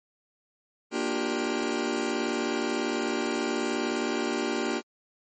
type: chord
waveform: sawtooth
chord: G minor seventh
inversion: first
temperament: just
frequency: 235.2 / 294 / 352.8 / 392 Hz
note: Bb3 / D4 / F4 / G4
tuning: +16 / +2 / +18 / 0 cents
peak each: -28 dBFS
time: 0.91-4.82 s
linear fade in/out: 50 ms
effects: MP3 32 kbps